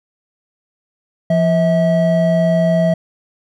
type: tone pair together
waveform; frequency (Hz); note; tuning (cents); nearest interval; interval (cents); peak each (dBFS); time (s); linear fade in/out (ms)
triangle; 171.7 / 646; F3 / E5; -29 / -35; octave + major seventh; 2294; -12; 1.3-2.94; 5
effects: none